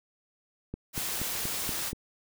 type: click train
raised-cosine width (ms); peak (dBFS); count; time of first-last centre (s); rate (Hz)
3; -22; 6; 0.74-1.93; 4.2
type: noise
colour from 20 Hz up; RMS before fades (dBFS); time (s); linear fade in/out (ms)
white; -33; 0.93-1.93; 50
effects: none